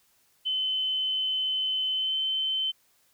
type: tone with pitch glide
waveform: sine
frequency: 3049 to 3076 Hz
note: G7 to G7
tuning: -49 to -33 cents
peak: -25 dBFS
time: 0.45-2.72 s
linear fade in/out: 20 ms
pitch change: +16 cents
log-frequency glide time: 1.93-2.16 s
effects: white hiss -66 dBFS RMS until 3.13 s